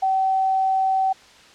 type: tone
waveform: sine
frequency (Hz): 765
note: G5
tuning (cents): -42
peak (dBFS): -17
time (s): 0.02-1.13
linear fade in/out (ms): 10
effects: white hiss -48 dBFS RMS until 1.54 s + low-pass 5000 Hz 12 dB/octave